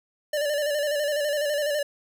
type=tone with vibrato; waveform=square; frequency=587.3 Hz; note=D5; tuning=in tune; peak=-24 dBFS; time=0.33-1.83 s; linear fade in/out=5 ms; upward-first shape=square; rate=12 Hz; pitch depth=43 cents each way; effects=none